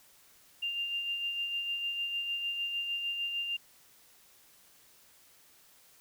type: tone with tremolo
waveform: sine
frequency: 2794 Hz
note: F7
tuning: in tune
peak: -30 dBFS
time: 0.62-3.57 s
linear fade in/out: 10 ms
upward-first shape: sine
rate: 6.6 Hz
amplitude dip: 40%
effects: white hiss -61 dBFS RMS until 6 s